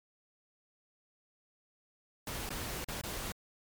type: noise with dropouts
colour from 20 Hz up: pink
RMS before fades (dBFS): -39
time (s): 2.27-3.32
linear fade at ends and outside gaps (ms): 2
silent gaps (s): 2.492-2.504 / 2.844-2.885 / 3.013-3.036
effects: MP3 96 kbps